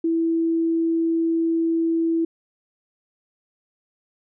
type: tone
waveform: sine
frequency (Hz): 329.6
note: E4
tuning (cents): 0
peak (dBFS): -18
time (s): 0.04-2.25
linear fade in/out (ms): 5
effects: none